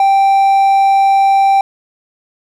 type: tone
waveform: triangle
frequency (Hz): 784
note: G5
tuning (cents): 0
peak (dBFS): -5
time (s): 0-1.61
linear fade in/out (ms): 2
effects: none